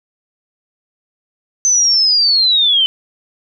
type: linear sweep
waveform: sine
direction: down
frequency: 6170 to 3017 Hz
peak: -9 dBFS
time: 1.65-2.86 s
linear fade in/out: 0 ms
effects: none